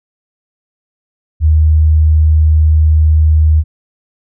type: tone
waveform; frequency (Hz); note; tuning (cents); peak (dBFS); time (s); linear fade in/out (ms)
sine; 77.78; D#2; 0; -5; 1.4-3.64; 50
effects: none